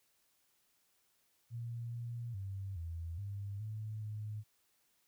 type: tone with pitch steps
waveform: sine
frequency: 117.5 / 118.3 / 97.3 / 83.3 / 100.2 / 108.1 / 106.5 Hz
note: A#2 / A#2 / G2 / E2 / G2 / A2 / G#2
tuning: +14 / +26 / -12 / +19 / +38 / -30 / +44 cents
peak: -39 dBFS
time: 1.5-4.44 s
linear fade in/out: 50 ms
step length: 420 ms
effects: white hiss -75 dBFS RMS until 5.07 s